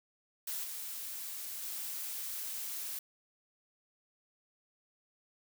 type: noise with level steps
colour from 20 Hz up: blue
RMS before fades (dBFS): -38 / -42 / -40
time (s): 0.47-2.99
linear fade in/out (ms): 5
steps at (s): 0.63 / 1.62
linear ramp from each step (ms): 20
effects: none